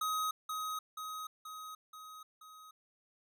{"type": "tone with echo", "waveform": "square", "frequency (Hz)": 1262, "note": "D#6", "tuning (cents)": 24, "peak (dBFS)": -33, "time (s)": [0.01, 0.31], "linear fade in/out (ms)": 5, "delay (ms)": 480, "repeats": 5, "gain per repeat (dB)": -4, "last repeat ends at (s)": 2.71, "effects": []}